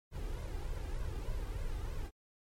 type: noise with flanger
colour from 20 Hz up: brown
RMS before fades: -38 dBFS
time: 0.11-2.11 s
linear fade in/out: 50 ms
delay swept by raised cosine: 1.9 to 2.53 ms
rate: 3.3 Hz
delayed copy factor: +0.65
effects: MP3 64 kbps